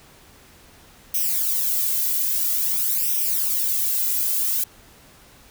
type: noise with flanger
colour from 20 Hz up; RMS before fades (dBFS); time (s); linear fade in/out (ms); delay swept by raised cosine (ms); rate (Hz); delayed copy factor
violet; -22; 1.14-4.64; 5; 0.34 to 2.04; 0.5; +0.85
effects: pink hiss -50 dBFS RMS until 5.5 s